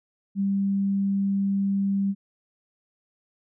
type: tone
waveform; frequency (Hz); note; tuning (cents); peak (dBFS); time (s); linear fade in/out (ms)
sine; 197.2; G3; +11; -21; 0.35-2.15; 50
effects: none